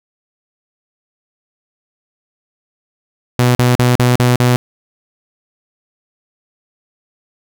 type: tone bursts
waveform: sawtooth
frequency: 123.47 Hz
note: B2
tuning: in tune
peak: -5 dBFS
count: 6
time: 3.39-4.56 s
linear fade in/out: 0 ms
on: 160 ms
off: 42 ms
effects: none